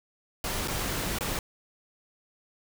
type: noise with dropouts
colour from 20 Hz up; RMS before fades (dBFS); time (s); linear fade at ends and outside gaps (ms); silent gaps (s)
pink; -31; 0.44-1.39; 1; 0.675-0.682 / 1.186-1.208
effects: none